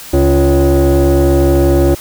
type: tone with frequency modulation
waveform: sine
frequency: 138.59 Hz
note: C#3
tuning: in tune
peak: -4 dBFS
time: 0.13-1.95 s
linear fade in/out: 10 ms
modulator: 210 Hz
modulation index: 1.9
effects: tanh soft clip ceiling -6 dBFS + white hiss -31 dBFS RMS until 2 s